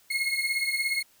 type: beating tone pair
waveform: 35% pulse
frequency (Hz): 2153 / 2170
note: C7 / C#7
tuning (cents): +49 / -37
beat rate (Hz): 17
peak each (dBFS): -27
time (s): 0.1-1.03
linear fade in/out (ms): 10
effects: white hiss -61 dBFS RMS until 1.2 s